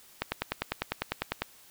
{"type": "click train", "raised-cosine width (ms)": 0.3, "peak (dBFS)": -12, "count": 13, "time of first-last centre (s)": [0.22, 1.42], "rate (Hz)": 10, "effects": ["white hiss -56 dBFS RMS until 1.7 s"]}